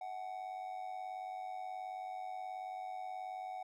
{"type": "tone with amplitude modulation", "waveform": "triangle", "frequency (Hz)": 747, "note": "F#5", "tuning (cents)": 16, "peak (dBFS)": -36, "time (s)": [0.01, 3.63], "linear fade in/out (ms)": 5, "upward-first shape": "sine", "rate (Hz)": 98.6, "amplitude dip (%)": 65, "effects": []}